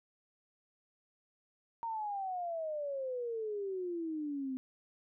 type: exponential sweep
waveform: sine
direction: down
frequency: 932.3 to 255.8 Hz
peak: -35 dBFS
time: 1.83-4.57 s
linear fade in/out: 0 ms
effects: none

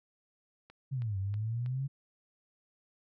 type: click train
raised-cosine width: 0.3 ms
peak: -37 dBFS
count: 4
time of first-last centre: 0.7-1.662 s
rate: 3.12 Hz
type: exponential two-way sweep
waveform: sine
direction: down then up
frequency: 140 to 94.5 to 140 Hz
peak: -31 dBFS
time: 0.91-1.88 s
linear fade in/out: 20 ms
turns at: 1.18 s
effects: none

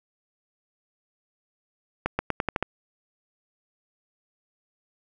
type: accelerating click train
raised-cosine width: 0.5 ms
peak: -9 dBFS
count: 7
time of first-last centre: 2.06-2.626 s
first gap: 130 ms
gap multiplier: 0.87
effects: none

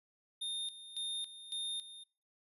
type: tone with tremolo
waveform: square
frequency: 3648 Hz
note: A#7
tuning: 38 cents flat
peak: -37 dBFS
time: 0.41-2.04 s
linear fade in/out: 10 ms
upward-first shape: square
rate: 1.8 Hz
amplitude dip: 75%
effects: noise-tail reverb RT60 0.4 s tail -24 dB re dry + resampled to 32000 Hz

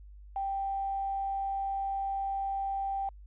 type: tone with quantisation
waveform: sine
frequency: 784 Hz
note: G5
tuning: in tune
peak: -30 dBFS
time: 0.36-3.09 s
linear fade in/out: 2 ms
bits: 8
effects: added 50 Hz sine -47 dBFS peak until 3.26 s + resampled to 8000 Hz

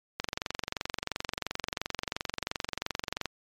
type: click train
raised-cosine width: 0.2 ms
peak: -13 dBFS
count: 71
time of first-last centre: 0.2-3.257 s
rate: 22.9 Hz
effects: MP3 96 kbps

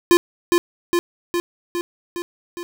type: tone with echo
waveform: square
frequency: 347.7 Hz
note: F4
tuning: 8 cents flat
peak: -10 dBFS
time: 0.11-0.17 s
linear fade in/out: 0 ms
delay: 410 ms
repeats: 6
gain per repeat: -3 dB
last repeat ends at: 2.63 s
effects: 8-bit

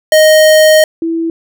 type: tone pair in turn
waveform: square / sine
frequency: 622.3 / 329.7 Hz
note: D#5 / E4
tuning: 0 / 0 cents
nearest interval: major seventh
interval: 1100 cents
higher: first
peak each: -4 / -12 dBFS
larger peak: first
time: 0.12-0.84 / 1.02-1.3 s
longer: first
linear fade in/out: 2 ms
effects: none

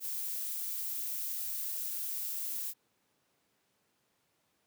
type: noise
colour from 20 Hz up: violet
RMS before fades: -37 dBFS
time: 0-2.74 s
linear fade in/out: 50 ms
effects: pink hiss -75 dBFS RMS until 4.66 s + high-pass 150 Hz 12 dB/octave

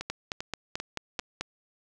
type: two click trains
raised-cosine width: 0.2 ms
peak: -17 / -14 dBFS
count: 4 / 7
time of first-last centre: 0.01-1.196 / 0.1-1.41 s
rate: 2.53 / 4.58 Hz
effects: none

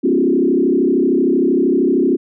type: tone with frequency modulation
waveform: sine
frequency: 311.1 Hz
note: D#4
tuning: in tune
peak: -11 dBFS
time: 0.03-2.17 s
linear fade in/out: 20 ms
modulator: 33 Hz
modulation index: 2.3
effects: none

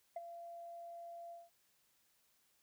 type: tone with ADSR envelope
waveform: sine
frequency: 684 Hz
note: F5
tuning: 36 cents flat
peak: -36 dBFS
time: 0.16-1.5 s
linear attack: 5 ms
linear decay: 26 ms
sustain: -11 dB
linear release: 190 ms
effects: tanh soft clip ceiling -37 dBFS + white hiss -75 dBFS RMS until 2.62 s

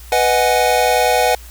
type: chord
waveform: square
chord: G# minor seventh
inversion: first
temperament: equal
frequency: 493.9 / 622.3 / 740 / 830.6 Hz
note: B4 / D#5 / F#5 / G#5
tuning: 0 / 0 / 0 / 0 cents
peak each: -18 / -20 / -17 / -20 dBFS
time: 0.12-1.35 s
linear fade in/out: 2 ms
effects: added 59 Hz sine -35 dBFS peak until 1.5 s + white hiss -42 dBFS RMS until 1.5 s

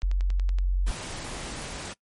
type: click train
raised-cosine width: 0.2 ms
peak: -24 dBFS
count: 7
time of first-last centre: 0.02-0.586 s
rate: 10.6 Hz
type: tone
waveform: sine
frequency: 45.5 Hz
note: F#1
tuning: 28 cents flat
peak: -21 dBFS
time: 0.03-0.91 s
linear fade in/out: 0 ms
type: noise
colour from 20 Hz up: pink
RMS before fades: -36 dBFS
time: 0.86-1.94 s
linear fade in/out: 20 ms
effects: noise-tail reverb RT60 0.1 s tail -22 dB re dry + MP3 48 kbps

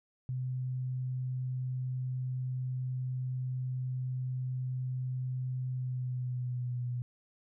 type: tone with pitch glide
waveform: sine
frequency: 127.9 to 122.83 Hz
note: C3 to B2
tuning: -39 to -9 cents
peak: -32 dBFS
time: 0.29-7.02 s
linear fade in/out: 0 ms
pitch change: -70 cents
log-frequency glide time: 5.7-6.86 s
effects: none

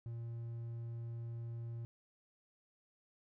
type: tone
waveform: triangle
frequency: 116.54 Hz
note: A#2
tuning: in tune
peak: -39 dBFS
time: 0.06-1.85 s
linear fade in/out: 0 ms
effects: none

